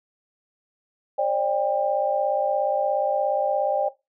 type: tone cluster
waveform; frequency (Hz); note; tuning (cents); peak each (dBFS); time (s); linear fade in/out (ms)
sine; 542 / 599 / 796; C#5 / D5 / G5; -39 / +34 / +26; -24; 1.18-3.89; 10
effects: noise-tail reverb RT60 0.2 s tail -17 dB re dry